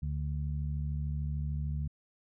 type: harmonic tone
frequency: 73.42 Hz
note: D2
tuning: in tune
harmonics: 1 / 2 / 3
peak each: -33 / -35 / -47 dBFS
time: 0.02-1.88 s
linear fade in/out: 10 ms
effects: none